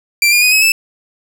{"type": "tone with pitch steps", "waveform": "sawtooth", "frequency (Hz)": [2355, 2421, 2489, 2559, 2631], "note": ["D7", "D#7", "D#7", "D#7", "E7"], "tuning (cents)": [4, -48, 0, 48, -4], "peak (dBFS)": -5, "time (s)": [0.22, 0.72], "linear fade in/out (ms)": 2, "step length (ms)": 100, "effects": []}